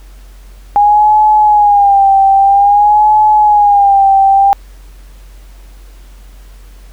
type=tone with vibrato; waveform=sine; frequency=816 Hz; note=G#5; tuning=31 cents flat; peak=-4 dBFS; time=0.76-4.53 s; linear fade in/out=0 ms; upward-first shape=sine; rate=0.51 Hz; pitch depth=77 cents each way; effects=added 46 Hz sine -32 dBFS peak until 6.92 s + pink hiss -46 dBFS RMS until 6.92 s